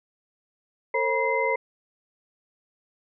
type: tone cluster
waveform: sine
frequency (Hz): 452.8 / 533 / 964 / 2068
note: A4 / C5 / B5 / C7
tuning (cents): +50 / +32 / -42 / -21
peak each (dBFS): -27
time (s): 0.94-1.56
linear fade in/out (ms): 5
effects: none